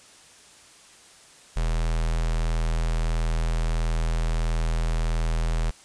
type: tone with notch filter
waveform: square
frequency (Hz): 40.76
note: E1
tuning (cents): -19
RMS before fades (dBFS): -24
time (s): 1.56-5.71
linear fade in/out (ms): 10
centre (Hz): 280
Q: 1.3
effects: white hiss -51 dBFS RMS until 5.84 s + resampled to 22050 Hz